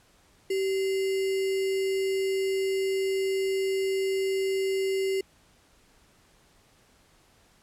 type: tone with sample-and-hold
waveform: sine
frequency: 385.4 Hz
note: G4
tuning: 29 cents flat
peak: -24 dBFS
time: 0.5-5.21 s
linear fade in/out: 5 ms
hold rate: 2450 Hz
effects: pink hiss -61 dBFS RMS until 7.62 s + low-pass 11000 Hz 12 dB/octave